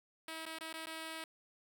5% pulse tone with dropouts, 321.6 Hz, E4, 43 cents flat, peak -31 dBFS, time 0.28-1.24 s, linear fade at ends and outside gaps 2 ms, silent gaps 0.455-0.463 / 0.586-0.609 / 0.728-0.739 / 0.859-0.868 s, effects none

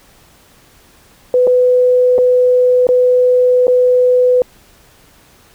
sine tone with dropouts, 499.6 Hz, B4, 20 cents sharp, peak -7 dBFS, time 1.34-4.42 s, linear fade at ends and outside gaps 1 ms, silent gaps 1.47-1.474 / 2.181-2.186 / 2.869-2.889 / 3.67-3.68 s, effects pink hiss -47 dBFS RMS until 5.54 s

